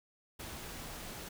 pink noise, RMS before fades -45 dBFS, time 0.39-1.29 s, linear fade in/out 10 ms, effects none

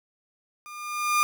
30% pulse tone with level ramp, 1207 Hz, D6, 47 cents sharp, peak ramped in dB -38 to -15 dBFS, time 0.66-1.23 s, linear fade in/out 0 ms, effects none

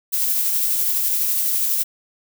violet noise with tremolo, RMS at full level -19 dBFS, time 0.12-1.84 s, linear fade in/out 20 ms, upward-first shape sine, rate 12 Hz, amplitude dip 25%, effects none

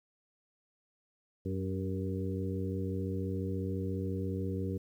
harmonic tone with a mistuned harmonic, 94.5 Hz, F#2, 37 cents sharp, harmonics 1 / 2 / 3 / 4 / 5, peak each -35 / -38 / -40 / -41 / -42 dBFS, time 1.45-4.78 s, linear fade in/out 10 ms, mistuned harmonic 4, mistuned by +39 cents, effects 11-bit

